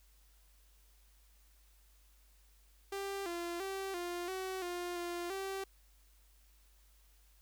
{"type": "tone with pitch steps", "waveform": "sawtooth", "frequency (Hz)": [394.4, 344.5, 387.4, 350.4, 377, 352.6, 348, 387.5], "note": ["G4", "F4", "G4", "F4", "F#4", "F4", "F4", "G4"], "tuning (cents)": [11, -24, -20, 6, 32, 17, -6, -20], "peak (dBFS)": -34, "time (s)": [2.92, 5.64], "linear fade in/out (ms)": 5, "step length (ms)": 340, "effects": ["added 50 Hz sine -63 dBFS peak until 7.41 s", "white hiss -70 dBFS RMS until 7.41 s"]}